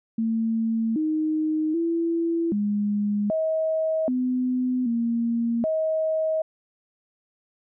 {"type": "tone with pitch steps", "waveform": "sine", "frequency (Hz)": [225.3, 311, 334.2, 206.2, 637, 252.7, 232.9, 634], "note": ["A3", "D#4", "E4", "G#3", "D#5", "B3", "A#3", "D#5"], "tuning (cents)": [41, -1, 24, -12, 41, 40, -1, 32], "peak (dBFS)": -21, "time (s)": [0.18, 6.42], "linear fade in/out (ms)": 5, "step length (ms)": 780, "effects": []}